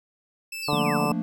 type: tone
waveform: sawtooth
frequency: 2637 Hz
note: E7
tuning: in tune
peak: -29 dBFS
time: 0.52-1.12 s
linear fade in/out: 5 ms
type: linear sweep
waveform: sine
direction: down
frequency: 4945 to 109.2 Hz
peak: -32 dBFS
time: 0.62-1.08 s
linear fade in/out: 10 ms
type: harmonic tone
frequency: 146.83 Hz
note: D3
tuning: in tune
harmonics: 1 / 2 / 3 / 4 / 5 / 6 / 7 / 8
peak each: -31 / -31 / -31 / -31 / -31 / -31 / -31 / -31 dBFS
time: 0.68-1.12 s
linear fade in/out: 2 ms
type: chord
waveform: triangle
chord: Bb major seventh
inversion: second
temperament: equal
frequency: 174.61 / 220 / 233.1 / 293.7 Hz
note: F3 / A3 / Bb3 / D4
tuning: 0 / 0 / 0 / 0 cents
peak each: -28 / -29 / -28 / -30 dBFS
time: 0.73-1.22 s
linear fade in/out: 0 ms
effects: none